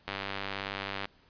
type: click train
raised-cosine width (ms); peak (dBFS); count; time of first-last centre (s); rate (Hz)
0.3; -18; 97; 0.08-1.055; 98.5
effects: pink hiss -63 dBFS RMS until 1.29 s + resampled to 11025 Hz